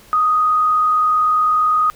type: tone with frequency modulation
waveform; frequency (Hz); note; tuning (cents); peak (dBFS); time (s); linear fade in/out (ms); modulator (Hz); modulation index
sine; 1244.5; D#6; 0; -12; 0.13-1.9; 0; 40.4; 0.38
effects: pink hiss -46 dBFS RMS until 1.95 s